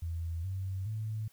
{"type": "tone with pitch steps", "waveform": "sine", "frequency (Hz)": [83.3, 95.14, 108.65], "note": ["E2", "F#2", "A2"], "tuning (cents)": [19, 49, -21], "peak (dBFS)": -33, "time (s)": [0.02, 1.28], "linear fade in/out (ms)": 5, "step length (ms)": 420, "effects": ["white hiss -65 dBFS RMS until 1.32 s"]}